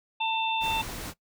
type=harmonic tone; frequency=893 Hz; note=A5; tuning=25 cents sharp; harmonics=1 / 3 / 4; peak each=-27 / -31 / -33 dBFS; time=0.2-0.82 s; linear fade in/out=10 ms
type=noise; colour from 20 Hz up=pink; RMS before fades=-37 dBFS; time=0.6-1.14 s; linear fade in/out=50 ms
effects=noise-tail reverb RT60 0.1 s tail -19 dB re dry